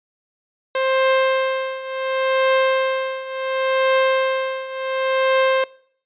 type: tone with tremolo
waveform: sawtooth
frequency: 527 Hz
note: C5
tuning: 12 cents sharp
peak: -10 dBFS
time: 0.75-5.64 s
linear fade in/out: 2 ms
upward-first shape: triangle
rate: 0.7 Hz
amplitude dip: 85%
effects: noise-tail reverb RT60 0.6 s tail -22 dB re dry + resampled to 8000 Hz